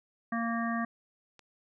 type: harmonic tone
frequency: 231 Hz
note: A#3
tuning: 16 cents flat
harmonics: 1 / 3 / 5 / 7 / 8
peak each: -31 / -37 / -36 / -41 / -39 dBFS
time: 0.32-0.85 s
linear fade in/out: 5 ms
type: click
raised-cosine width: 0.2 ms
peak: -35 dBFS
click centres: 1.393 s
effects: none